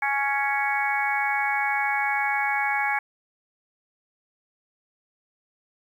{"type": "harmonic tone", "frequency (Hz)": 277.9, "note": "C#4", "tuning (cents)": 4, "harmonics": [3, 4, 5, 6, 7, 8], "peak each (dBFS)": [-26, -34, -35, -28, -34, -27], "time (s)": [0.02, 2.99], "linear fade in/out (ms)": 5, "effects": ["9-bit"]}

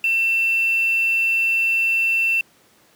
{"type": "tone with quantisation", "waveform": "sine", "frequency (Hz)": 2690, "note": "E7", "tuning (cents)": 34, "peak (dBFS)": -16, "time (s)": [0.04, 2.41], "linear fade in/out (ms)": 2, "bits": 6, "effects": ["pink hiss -55 dBFS RMS until 2.95 s", "high-pass 150 Hz 12 dB/octave"]}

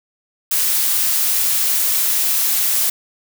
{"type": "noise", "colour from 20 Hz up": "blue", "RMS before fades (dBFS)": -17, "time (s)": [0.51, 2.9], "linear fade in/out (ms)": 5, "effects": []}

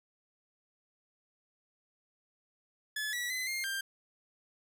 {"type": "tone with pitch steps", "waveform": "sawtooth", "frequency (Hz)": [1717, 1942, 2029, 2120, 1586], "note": ["A6", "B6", "B6", "C7", "G6"], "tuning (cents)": [-43, -30, 46, 22, 20], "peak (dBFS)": -30, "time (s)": [2.96, 3.81], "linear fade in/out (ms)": 5, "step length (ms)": 170, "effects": []}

